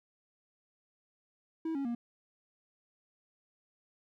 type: tone with pitch steps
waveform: triangle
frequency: 323.5 / 276.8 / 236.8 Hz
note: E4 / C#4 / A#3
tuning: -32 / -2 / +27 cents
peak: -30 dBFS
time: 1.65-1.95 s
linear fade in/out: 5 ms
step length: 100 ms
effects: none